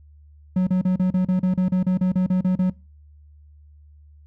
triangle tone bursts, 184.1 Hz, F#3, 8 cents flat, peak -14 dBFS, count 15, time 0.56-2.7 s, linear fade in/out 5 ms, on 110 ms, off 35 ms, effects noise-tail reverb RT60 0.3 s tail -23 dB re dry + added 74 Hz sine -46 dBFS peak until 4.26 s

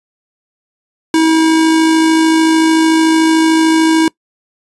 square tone with amplitude modulation, 321.3 Hz, E4, 44 cents flat, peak -7 dBFS, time 1.14-4.08 s, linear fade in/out 2 ms, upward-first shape sine, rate 53.5 Hz, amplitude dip 25%, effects noise-tail reverb RT60 0.1 s tail -24 dB re dry + resampled to 24000 Hz

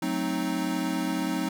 square chord, F# diminished seventh, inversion none, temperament equal, 185 / 220 / 261.6 / 311.1 Hz, F#3 / A3 / C4 / Eb4, 0 / 0 / 0 / 0 cents, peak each -33 / -36 / -32 / -31 dBFS, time 0.02-1.49 s, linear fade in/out 5 ms, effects none

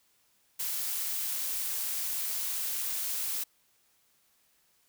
blue noise, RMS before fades -33 dBFS, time 0.59-3.44 s, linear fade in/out 10 ms, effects white hiss -69 dBFS RMS until 4.88 s

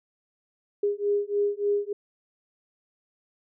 sine beating tone pair, 406.9 / 410.3 Hz, G#4 / G#4, -35 / -21 cents, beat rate 3.4 Hz, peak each -26 dBFS, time 0.83-1.93 s, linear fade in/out 5 ms, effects none

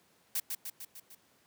blue noise with echo, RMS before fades -32 dBFS, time 0.35-0.4 s, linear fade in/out 5 ms, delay 150 ms, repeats 5, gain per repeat -4 dB, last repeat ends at 1.15 s, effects pink hiss -67 dBFS RMS until 1.46 s + high-pass 150 Hz 12 dB/octave

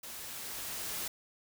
white noise with level ramp, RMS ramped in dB -45 to -37 dBFS, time 0.03-1.08 s, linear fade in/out 5 ms, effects none

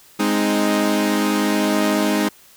sawtooth chord, Ab major, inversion none, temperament equal, 207.7 / 261.6 / 311.1 Hz, Ab3 / C4 / Eb4, 0 / 0 / 0 cents, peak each -16 / -20 / -16 dBFS, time 0.19-2.29 s, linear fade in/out 10 ms, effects white hiss -49 dBFS RMS until 2.56 s

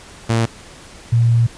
sawtooth / sine tone pair in turn, 114.4 / 116.8 Hz, A#2 / A#2, -32 / +4 cents, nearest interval unison, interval 36 cents, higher second, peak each -10 dBFS, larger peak neither, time 0.29-0.46 / 1.12-1.47 s, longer second, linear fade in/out 10 ms, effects pink hiss -40 dBFS RMS until 1.57 s + resampled to 22050 Hz

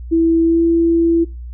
sine tone with pitch glide, 329.6 to 334 Hz, E4 to E4, 0 to +23 cents, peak -10 dBFS, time 0.11-1.25 s, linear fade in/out 20 ms, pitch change +23 cents, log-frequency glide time 0.43-0.62 s, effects noise-tail reverb RT60 0.3 s tail -26 dB re dry + added 60 Hz sine -27 dBFS peak until 1.53 s

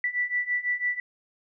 sine beating tone pair, 1964 / 1970 Hz, B6 / B6, -10 / -5 cents, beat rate 6 Hz, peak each -29 / -27 dBFS, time 0.04-1 s, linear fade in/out 2 ms, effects none

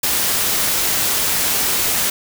white noise, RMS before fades -18 dBFS, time 0.03-2.1 s, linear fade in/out 5 ms, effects none

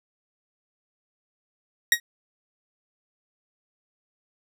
sawtooth tone with exponential decay, 1888 Hz, A#6, 22 cents sharp, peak -8 dBFS, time 1.92-2 s, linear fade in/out 2 ms, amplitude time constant 17 ms, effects none

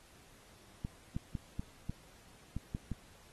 clicks, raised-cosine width 5 ms, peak -24 dBFS, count 8, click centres 0.849 / 1.165 / 1.352 / 1.595 / 1.896 / 2.566 / 2.749 / 2.917 s, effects pink hiss -61 dBFS RMS until 3.32 s + AAC 32 kbps

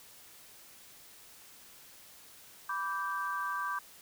sine chord, G major, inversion first, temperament equal with one note detuned, 987.8 / 1163.9 / 1568 Hz, B5 / D6 / G6, 0 / -16 / 0 cents, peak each -39 / -35 / -37 dBFS, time 2.69-3.79 s, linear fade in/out 5 ms, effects white hiss -55 dBFS RMS until 4.01 s

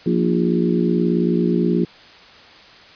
harmonic tone with a mistuned harmonic, 58.6 Hz, A#1, 10 cents sharp, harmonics 3 / 4 / 5 / 6 / 7, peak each -19 / -21 / -25 / -21 / -25 dBFS, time 0.06-1.85 s, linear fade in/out 5 ms, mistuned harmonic 5, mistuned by +62 cents, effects white hiss -44 dBFS RMS until 2.95 s + resampled to 11025 Hz

